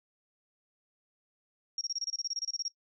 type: tone bursts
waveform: sine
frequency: 5588 Hz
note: F8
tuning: in tune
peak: -31 dBFS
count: 16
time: 1.78-2.681 s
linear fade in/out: 2 ms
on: 31 ms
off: 27 ms
effects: noise-tail reverb RT60 0.1 s tail -20 dB re dry